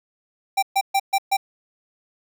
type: tone bursts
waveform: square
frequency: 784 Hz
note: G5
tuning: in tune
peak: -17 dBFS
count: 5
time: 0.57-1.37 s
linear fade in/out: 10 ms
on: 56 ms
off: 130 ms
effects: none